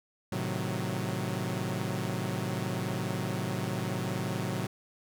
sawtooth chord, A diminished seventh, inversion none, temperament equal, 110 / 130.81 / 155.56 / 185 Hz, A2 / C3 / Eb3 / Gb3, 0 / 0 / 0 / 0 cents, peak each -32 / -32 / -35 / -31 dBFS, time 0.32-4.67 s, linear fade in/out 5 ms, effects none

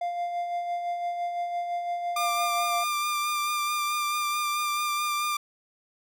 triangle tone with tremolo, 698.5 Hz, F5, in tune, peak -24 dBFS, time 0.01-2.84 s, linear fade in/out 5 ms, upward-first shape sine, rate 5.9 Hz, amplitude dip 40%
sawtooth tone with vibrato, 1193 Hz, D6, 27 cents sharp, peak -22 dBFS, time 2.16-5.37 s, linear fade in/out 5 ms, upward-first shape sine, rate 4.6 Hz, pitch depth 18 cents each way
effects none

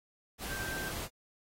sine tone in noise, 1568 Hz, G6, in tune, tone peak -39 dBFS, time 0.47-0.93 s, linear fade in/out 50 ms, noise pink, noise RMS -40 dBFS, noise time 0.38-1.09 s, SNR -2 dB, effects AAC 48 kbps

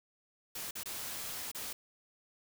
white noise with dropouts, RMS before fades -41 dBFS, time 0.55-1.73 s, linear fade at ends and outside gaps 5 ms, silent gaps 0.71-0.753 / 0.834-0.857 / 1.516-1.547 s, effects none

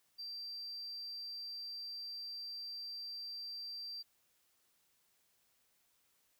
triangle tone, 4700 Hz, D8, 1 cent sharp, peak -40 dBFS, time 0.18-4.03 s, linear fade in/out 20 ms, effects tanh soft clip ceiling -39 dBFS + white hiss -75 dBFS RMS until 6.39 s

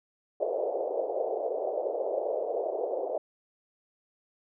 white band-pass noise, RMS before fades -31 dBFS, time 0.4-3.18 s, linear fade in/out 5 ms, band 400 to 670 Hz, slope 48 dB/octave, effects none

